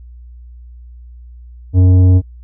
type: tone with tanh clipping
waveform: sine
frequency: 91.8 Hz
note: F#2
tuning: 13 cents flat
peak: -7 dBFS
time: 1.73-2.22 s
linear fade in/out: 50 ms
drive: 10 dB
effects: noise-tail reverb RT60 0.1 s tail -24 dB re dry + added 60 Hz sine -33 dBFS peak until 2.43 s